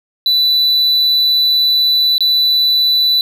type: tone with dropouts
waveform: triangle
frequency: 3978 Hz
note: B7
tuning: 12 cents sharp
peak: -8 dBFS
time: 0.26-3.21 s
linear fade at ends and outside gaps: 1 ms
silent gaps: 2.181-2.206 s
effects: none